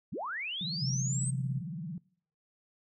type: linear sweep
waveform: sine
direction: up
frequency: 98 to 8460 Hz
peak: -34 dBFS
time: 0.12-1.31 s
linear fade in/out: 10 ms
type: tone with vibrato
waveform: sine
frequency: 165.6 Hz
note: E3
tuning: 8 cents sharp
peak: -36 dBFS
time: 0.61-1.98 s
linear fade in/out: 2 ms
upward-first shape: sine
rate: 18 Hz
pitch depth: 250 cents each way
type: tone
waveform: sine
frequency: 130.81 Hz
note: C3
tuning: in tune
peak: -30 dBFS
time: 0.81-1.61 s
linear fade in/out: 20 ms
effects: noise-tail reverb RT60 0.6 s tail -25 dB re dry